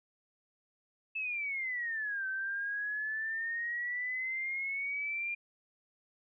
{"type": "exponential two-way sweep", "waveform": "sine", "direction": "down then up", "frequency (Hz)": [2637, 1537, 2406], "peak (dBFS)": -33, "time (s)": [1.15, 5.35], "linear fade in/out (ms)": 10, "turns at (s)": 2.27, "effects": []}